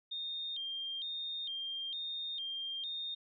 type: tone with vibrato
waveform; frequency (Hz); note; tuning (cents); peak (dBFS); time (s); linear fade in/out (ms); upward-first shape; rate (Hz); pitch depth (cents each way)
sine; 3422; A7; -49; -37; 0.11-3.15; 10; square; 1.1; 120
effects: none